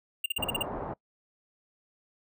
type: tone bursts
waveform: square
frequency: 2800 Hz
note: F7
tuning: 4 cents sharp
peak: -26 dBFS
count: 7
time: 0.24-0.626 s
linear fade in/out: 5 ms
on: 20 ms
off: 41 ms
type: low-pass noise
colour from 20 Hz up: white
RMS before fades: -36 dBFS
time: 0.38-0.94 s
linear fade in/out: 10 ms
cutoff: 960 Hz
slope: 24 dB/octave
effects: noise-tail reverb RT60 0.1 s tail -23 dB re dry

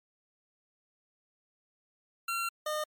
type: tone pair in turn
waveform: 25% pulse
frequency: 1368 / 609.4 Hz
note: F6 / D#5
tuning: -36 / -36 cents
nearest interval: octave + major second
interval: 1400 cents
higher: first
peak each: -27 dBFS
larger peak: neither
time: 2.28-2.49 / 2.66-2.84 s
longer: first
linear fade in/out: 5 ms
effects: MP3 96 kbps

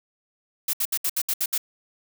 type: noise bursts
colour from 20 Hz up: blue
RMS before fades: -24 dBFS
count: 8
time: 0.68-1.58 s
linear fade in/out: 5 ms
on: 53 ms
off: 68 ms
effects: none

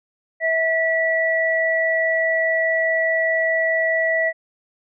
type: tone pair together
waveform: sine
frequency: 651 / 1950.8 Hz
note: E5 / B6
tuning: -22 / -22 cents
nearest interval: octave + perfect fifth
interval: 1900 cents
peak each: -20 / -19 dBFS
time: 0.4-4.33 s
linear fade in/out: 50 ms
effects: none

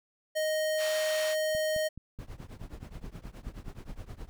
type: tone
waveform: square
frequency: 622.3 Hz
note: D#5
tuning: in tune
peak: -28 dBFS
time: 0.35-1.89 s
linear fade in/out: 20 ms
type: band-pass noise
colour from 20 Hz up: pink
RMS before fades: -40 dBFS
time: 0.77-1.36 s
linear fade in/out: 50 ms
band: 1200 to 8400 Hz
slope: 12 dB/octave
type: click train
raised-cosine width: 5 ms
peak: -31 dBFS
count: 13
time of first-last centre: 1.55-4.109 s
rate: 4.69 Hz
type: noise with tremolo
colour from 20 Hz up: brown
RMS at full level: -39 dBFS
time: 2.19-4.29 s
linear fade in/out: 0 ms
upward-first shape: triangle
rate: 9.5 Hz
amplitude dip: 95%
effects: none

